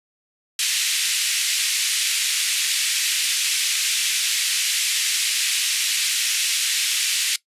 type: band-pass noise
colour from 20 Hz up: pink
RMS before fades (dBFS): -22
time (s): 0.59-7.36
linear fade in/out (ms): 2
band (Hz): 2300 to 11000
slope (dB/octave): 24
effects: noise-tail reverb RT60 0.1 s tail -19 dB re dry + resampled to 32000 Hz